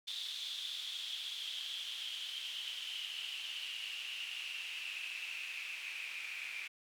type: noise with band-pass filter sweep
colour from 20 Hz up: white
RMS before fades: -43 dBFS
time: 0.07-6.68 s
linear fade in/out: 10 ms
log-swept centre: 3600 to 2400 Hz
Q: 8.6
effects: none